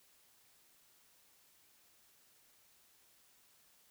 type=silence; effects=white hiss -68 dBFS RMS until 3.9 s